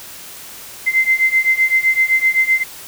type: beating tone pair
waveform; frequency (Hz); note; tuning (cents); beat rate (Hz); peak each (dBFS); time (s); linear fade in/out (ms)
sine; 2070 / 2077.8; C7 / C7; -19 / -13; 7.8; -16 / -14; 0.86-2.64; 20
effects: white hiss -35 dBFS RMS until 2.87 s